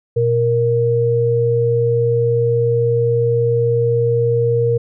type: tone pair together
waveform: sine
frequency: 120 / 468.2 Hz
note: B2 / A#4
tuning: -49 / +8 cents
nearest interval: 2 octaves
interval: 2357 cents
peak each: -17 / -14 dBFS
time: 0.16-4.78 s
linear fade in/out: 10 ms
effects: none